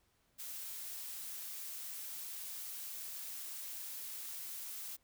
blue noise, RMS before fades -45 dBFS, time 0.38-4.97 s, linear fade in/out 20 ms, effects pink hiss -75 dBFS RMS until 5.03 s

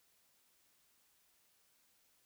silence, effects white hiss -73 dBFS RMS until 2.25 s

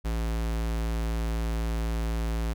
square tone, 56 Hz, A1, 31 cents sharp, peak -27 dBFS, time 0.04-2.54 s, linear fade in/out 20 ms, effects none

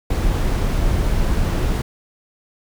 brown noise, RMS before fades -18 dBFS, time 0.1-1.82 s, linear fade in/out 5 ms, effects none

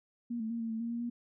sine tone with pitch steps, 237 / 221.2 / 232.5 / 227.3 / 223.1 / 232.7 / 235 / 238.2 Hz, A#3 / A3 / A#3 / A#3 / A3 / A#3 / A#3 / A#3, +29 / +9 / -4 / -43 / +24 / -3 / +14 / +38 cents, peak -33 dBFS, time 0.3-1.1 s, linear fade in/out 10 ms, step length 100 ms, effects none

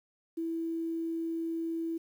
sine tone, 329.6 Hz, E4, in tune, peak -31 dBFS, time 0.37-1.98 s, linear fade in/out 10 ms, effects 10-bit

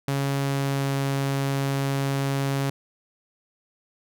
sawtooth tone with pitch glide, 138.59 to 137.71 Hz, C#3 to C#3, 0 to -11 cents, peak -19 dBFS, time 0.08-2.7 s, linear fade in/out 2 ms, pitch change -11 cents, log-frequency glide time 0.49-0.92 s, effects none

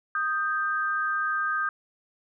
sine tone pair together, 1240.5 / 1576 Hz, D#6 / G6, -6 / +9 cents, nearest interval major third, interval 415 cents, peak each -27 dBFS, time 0.15-1.69 s, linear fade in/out 2 ms, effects none

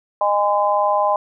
harmonic tone, 204.7 Hz, G#3, 25 cents flat, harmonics 3 / 4 / 5, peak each -19 / -19 / -19 dBFS, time 0.21-1.16 s, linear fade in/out 2 ms, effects none

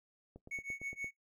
click train, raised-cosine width 2 ms, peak -37 dBFS, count 7, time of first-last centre 0.36-1.044 s, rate 8.77 Hz
triangle tone with tremolo, 2217 Hz, C#7, in tune, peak -34 dBFS, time 0.51-1.11 s, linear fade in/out 5 ms, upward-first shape triangle, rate 6.2 Hz, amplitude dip 100%
effects noise-tail reverb RT60 0.1 s tail -17 dB re dry

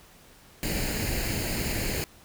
pink noise with comb filter, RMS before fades -29 dBFS, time 0.63-2.04 s, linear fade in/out 0 ms, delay 0.43 ms, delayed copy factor +0.65, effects pink hiss -54 dBFS RMS until 2.24 s

